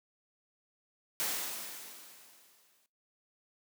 white noise with exponential decay, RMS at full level -32 dBFS, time 1.2-2.86 s, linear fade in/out 0 ms, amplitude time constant 360 ms, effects noise-tail reverb RT60 0.2 s tail -17 dB re dry + high-pass 200 Hz 12 dB/octave

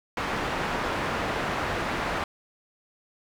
white low-pass noise, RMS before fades -29 dBFS, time 0.17-2.24 s, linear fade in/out 2 ms, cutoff 1500 Hz, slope 12 dB/octave, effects none

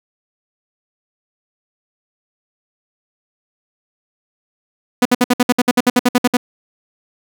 sawtooth tone bursts, 246.9 Hz, B3, in tune, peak -5 dBFS, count 15, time 5.02-6.37 s, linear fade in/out 5 ms, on 34 ms, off 60 ms, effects none

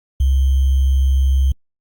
sine tone with sample-and-hold, 66.7 Hz, C2, 34 cents sharp, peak -11 dBFS, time 0.2-1.52 s, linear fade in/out 5 ms, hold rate 3150 Hz, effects Opus 48 kbps

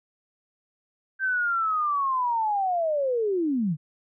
sine linear sweep, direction down, 1568 to 140 Hz, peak -22 dBFS, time 1.19-3.77 s, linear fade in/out 50 ms, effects none

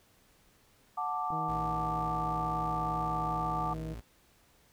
sine chord, D major, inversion first, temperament just, 734.2 / 881 / 1174.7 Hz, F#5 / A5 / D6, -14 / +2 / 0 cents, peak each -36 / -36 / -34 dBFS, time 0.97-3.74 s, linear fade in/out 10 ms
click, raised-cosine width 3 ms, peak -33 dBFS, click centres 1.305 s
harmonic tone, 159.1 Hz, D#3, 39 cents sharp, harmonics 1 / 2 / 3 / 4, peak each -38 / -43 / -47 / -50 dBFS, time 1.31-3.95 s, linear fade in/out 20 ms
35% pulse tone, 57 Hz, A#1, 38 cents flat, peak -39 dBFS, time 1.48-4.01 s, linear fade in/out 10 ms
effects pink hiss -65 dBFS RMS until 4.72 s

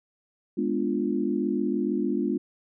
sine chord, G# diminished seventh, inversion none, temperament equal, 207.7 / 246.9 / 293.7 / 349.2 Hz, G#3 / B3 / D4 / F4, 0 / 0 / 0 / 0 cents, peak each -29 dBFS, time 0.57-2.38 s, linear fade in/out 10 ms, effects none

